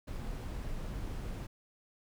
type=noise; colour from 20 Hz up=brown; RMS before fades=-39 dBFS; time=0.07-1.47 s; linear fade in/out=10 ms; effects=none